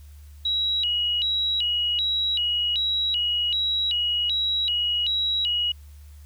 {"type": "tone with vibrato", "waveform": "sine", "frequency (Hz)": 3353, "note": "G#7", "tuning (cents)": 16, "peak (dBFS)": -21, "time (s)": [0.45, 5.72], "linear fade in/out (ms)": 5, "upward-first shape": "square", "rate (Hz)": 1.3, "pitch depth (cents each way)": 250, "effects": ["added 73 Hz sine -42 dBFS peak until 6.25 s", "white hiss -59 dBFS RMS until 6.25 s"]}